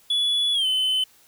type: tone with pitch glide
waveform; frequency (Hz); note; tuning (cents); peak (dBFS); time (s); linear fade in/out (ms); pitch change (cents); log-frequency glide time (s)
triangle; 3415 to 3042; G#7 to F#7; +48 to +47; -18; 0.1-1.04; 5; -201; 0.53-0.66
effects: white hiss -56 dBFS RMS until 1.27 s